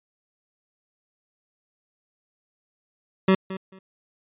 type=tone with echo; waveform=25% pulse; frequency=190 Hz; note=F#3; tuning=46 cents sharp; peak=-11 dBFS; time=3.28-3.35 s; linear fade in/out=5 ms; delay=220 ms; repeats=2; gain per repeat=-15 dB; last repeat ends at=3.79 s; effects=resampled to 8000 Hz